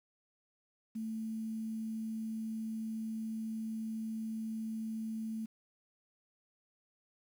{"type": "tone with quantisation", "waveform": "sine", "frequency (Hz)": 221.5, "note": "A3", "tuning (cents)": 12, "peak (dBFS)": -36, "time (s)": [0.95, 5.46], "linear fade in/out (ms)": 10, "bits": 10, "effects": []}